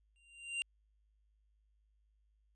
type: tone with exponential growth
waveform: square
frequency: 2778 Hz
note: F7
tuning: 10 cents flat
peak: -33 dBFS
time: 0.16-0.62 s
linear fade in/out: 0 ms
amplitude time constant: 100 ms
effects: added 52 Hz sine -70 dBFS peak until 2.55 s + resampled to 24000 Hz